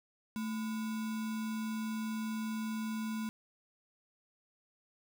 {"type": "tone with sample-and-hold", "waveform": "sine", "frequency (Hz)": 220, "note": "A3", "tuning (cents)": 0, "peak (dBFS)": -34, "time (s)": [0.36, 3.29], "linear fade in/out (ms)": 0, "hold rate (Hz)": 1225, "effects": []}